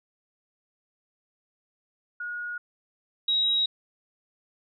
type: tone pair in turn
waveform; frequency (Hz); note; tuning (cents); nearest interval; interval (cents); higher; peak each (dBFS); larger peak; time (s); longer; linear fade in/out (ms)
sine; 1444 / 3826; F#6 / A#7; -43 / +44; octave + perfect fourth; 1687; second; -31 / -21; second; 2.2-2.58 / 3.28-3.66; neither; 5
effects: none